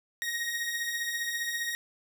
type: beating tone pair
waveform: sawtooth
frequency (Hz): 1864.7 / 1879.7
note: A#6 / A#6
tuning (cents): 0 / +14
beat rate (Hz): 15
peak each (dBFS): -34 / -28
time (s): 0.22-1.75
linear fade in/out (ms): 0
effects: none